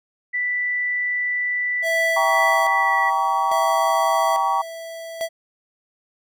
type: tone with pitch glide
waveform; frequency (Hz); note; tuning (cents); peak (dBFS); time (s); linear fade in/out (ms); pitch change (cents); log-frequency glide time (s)
sine; 1975.5 to 1956.2; B6 to B6; 0 to -17; -20; 0.33-3.11; 20; -17; 2.74-2.95
type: tone with tremolo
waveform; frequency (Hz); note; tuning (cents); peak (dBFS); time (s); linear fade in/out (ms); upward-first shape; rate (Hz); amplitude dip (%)
square; 659.3; E5; 0; -22; 1.82-5.29; 50; square; 0.59; 70
type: chord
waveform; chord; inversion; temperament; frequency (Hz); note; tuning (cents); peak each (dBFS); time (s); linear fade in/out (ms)
sine; G diminished; none; just; 784 / 940.8 / 1128.9; G5 / Bb5 / Db6; 0 / +16 / +31; -22; 2.16-4.62; 10
effects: none